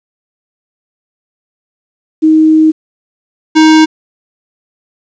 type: tone pair in turn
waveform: sine / square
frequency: 314.3 / 314.3 Hz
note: D#4 / D#4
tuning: +18 / +18 cents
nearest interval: unison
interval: 0 cents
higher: neither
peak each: -3 dBFS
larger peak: neither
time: 2.22-2.72 / 3.55-3.86 s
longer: first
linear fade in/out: 20 ms
effects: resampled to 16000 Hz + 7-bit